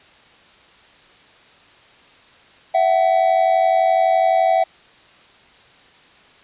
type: tone pair together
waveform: triangle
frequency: 663.2 / 755 Hz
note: E5 / F#5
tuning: +10 / +35 cents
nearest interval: major second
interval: 225 cents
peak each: -14 dBFS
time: 2.74-4.64 s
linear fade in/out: 10 ms
effects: white hiss -49 dBFS RMS until 6.43 s + resampled to 8000 Hz